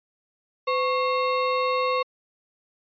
square ring-modulated tone, 805 Hz, G5, 46 cents sharp, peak -19 dBFS, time 0.67-2.03 s, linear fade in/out 10 ms, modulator 296 Hz, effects resampled to 11025 Hz

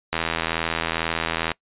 click train, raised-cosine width 0.3 ms, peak -6 dBFS, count 115, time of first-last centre 0.13-1.517 s, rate 82.2 Hz, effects noise-tail reverb RT60 0.1 s tail -24 dB re dry + resampled to 8000 Hz

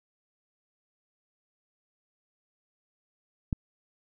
click, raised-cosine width 5 ms, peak -15 dBFS, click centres 3.528 s, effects none

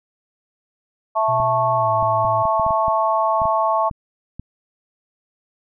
harmonic tone, 220 Hz, A3, in tune, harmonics 3 / 4 / 5, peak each -20 / -20 / -20 dBFS, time 1.15-3.9 s, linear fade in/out 20 ms
triangle tone with pitch glide, 123.47 to 111.92 Hz, B2 to A2, 0 to +30 cents, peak -25 dBFS, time 1.28-2.43 s, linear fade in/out 10 ms, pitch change -170 cents, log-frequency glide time 1.76-1.89 s
clicks, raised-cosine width 5 ms, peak -19 dBFS, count 12, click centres 1.401 / 2.027 / 2.249 / 2.454 / 2.597 / 2.665 / 2.707 / 2.882 / 3.418 / 3.455 / 3.912 / 4.396 s
effects none

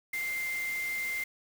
sine tone in noise, 2093 Hz, C7, in tune, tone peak -31 dBFS, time 0.13-1.24 s, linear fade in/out 5 ms, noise white, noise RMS -43 dBFS, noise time 0.13-1.24 s, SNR +9 dB, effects none

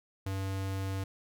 square tone, 96.5 Hz, G2, 27 cents flat, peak -33 dBFS, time 0.26-1.04 s, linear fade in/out 5 ms, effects none

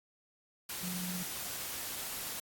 sine tone in noise, 180.2 Hz, F#3, 45 cents flat, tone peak -38 dBFS, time 0.83-1.23 s, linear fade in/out 5 ms, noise white, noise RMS -40 dBFS, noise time 0.69-2.4 s, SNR -1 dB, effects AAC 64 kbps

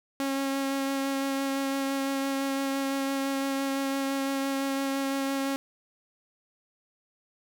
sawtooth tone with vibrato, 272.9 Hz, C#4, 27 cents flat, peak -23 dBFS, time 0.2-5.56 s, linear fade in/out 0 ms, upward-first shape sine, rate 5.9 Hz, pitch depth 11 cents each way, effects none

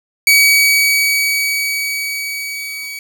sawtooth tone with level ramp, 2268 Hz, C#7, 39 cents sharp, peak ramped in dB -3 to -22 dBFS, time 0.27-2.99 s, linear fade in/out 2 ms, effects 7-bit

